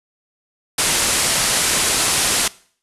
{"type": "low-pass noise", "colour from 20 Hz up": "white", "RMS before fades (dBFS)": -18, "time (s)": [0.78, 2.48], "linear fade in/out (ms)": 5, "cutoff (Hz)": 11000, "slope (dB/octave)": 48, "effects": ["noise-tail reverb RT60 0.5 s tail -21 dB re dry", "resampled to 32000 Hz"]}